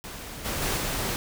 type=noise with level steps; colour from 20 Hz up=pink; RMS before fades=-39 / -30 / -27 / -29 dBFS; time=0.04-1.16 s; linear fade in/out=0 ms; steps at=0.44 / 0.61 / 0.76 s; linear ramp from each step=20 ms; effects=none

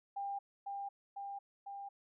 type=tone with echo; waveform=sine; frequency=798 Hz; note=G5; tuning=31 cents sharp; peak=-37 dBFS; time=0.16-0.39 s; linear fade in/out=10 ms; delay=500 ms; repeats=3; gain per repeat=-2 dB; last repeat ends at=1.89 s; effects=none

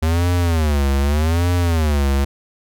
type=tone with vibrato; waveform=square; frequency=78 Hz; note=D#2; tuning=5 cents sharp; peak=-15 dBFS; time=0.02-2.25 s; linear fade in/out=10 ms; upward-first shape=sine; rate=0.83 Hz; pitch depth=220 cents each way; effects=none

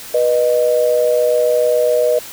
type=tone pair together; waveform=sine; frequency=488.6 / 615.6 Hz; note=B4 / D#5; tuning=-19 / -19 cents; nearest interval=major third; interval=400 cents; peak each=-14 dBFS; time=0.14-2.19 s; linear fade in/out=5 ms; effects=white hiss -33 dBFS RMS until 2.32 s

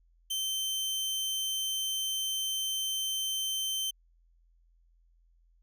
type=tone; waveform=sawtooth; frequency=3100 Hz; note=G7; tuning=20 cents flat; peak=-27 dBFS; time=0.3-3.91 s; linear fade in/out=10 ms; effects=added 42 Hz sine -62 dBFS peak until 5.62 s

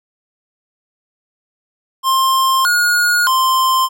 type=tone with pitch steps; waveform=square; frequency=1057 / 1439 / 1044 Hz; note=C6 / F#6 / C6; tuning=+17 / -49 / -4 cents; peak=-12 dBFS; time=2.03-3.89 s; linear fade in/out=50 ms; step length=620 ms; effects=none

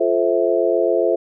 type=chord; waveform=sine; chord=F major seventh; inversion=none; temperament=just; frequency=349.2 / 436.5 / 523.8 / 654.8 Hz; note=F4 / A4 / C5 / E5; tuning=0 / -14 / +2 / -12 cents; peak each=-20 dBFS; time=0-1.16 s; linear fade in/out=10 ms; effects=none

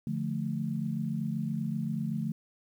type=chord; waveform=sine; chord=D minor; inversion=none; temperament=equal; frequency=146.83 / 174.61 / 220 Hz; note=D3 / F3 / A3; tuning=0 / 0 / 0 cents; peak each=-34 / -35 / -33 dBFS; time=0.07-2.32 s; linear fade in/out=2 ms; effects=10-bit

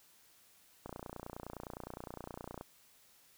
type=click train; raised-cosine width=1 ms; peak=-29 dBFS; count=53; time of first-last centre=0.86-2.611 s; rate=29.7 Hz; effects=white hiss -65 dBFS RMS until 3.37 s

